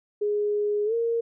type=tone with pitch glide; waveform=sine; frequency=415.3 to 463.5 Hz; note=G#4 to A#4; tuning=0 to -10 cents; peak=-22 dBFS; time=0.21-1.21 s; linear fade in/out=10 ms; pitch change=+190 cents; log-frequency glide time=0.85-0.94 s; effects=none